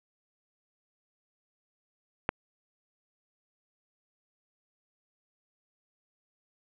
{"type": "click", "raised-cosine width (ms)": 0.5, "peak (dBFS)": -10, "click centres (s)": 2.291, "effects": ["resampled to 8000 Hz", "8-bit"]}